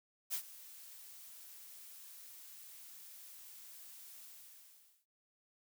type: noise with ADSR envelope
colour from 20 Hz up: blue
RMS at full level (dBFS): -36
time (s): 0.3-5.06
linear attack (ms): 36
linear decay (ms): 82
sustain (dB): -18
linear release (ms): 830
effects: none